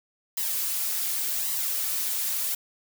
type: noise with flanger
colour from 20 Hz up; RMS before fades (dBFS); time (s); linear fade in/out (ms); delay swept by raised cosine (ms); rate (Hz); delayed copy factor
blue; -28; 0.37-2.55; 5; 0.99 to 4.69; 0.88; +0.65
effects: none